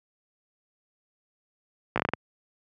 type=slowing click train; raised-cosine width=0.5 ms; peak=-9 dBFS; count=7; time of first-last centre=1.96-2.136 s; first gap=16 ms; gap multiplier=1.24; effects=high-pass 100 Hz 12 dB/octave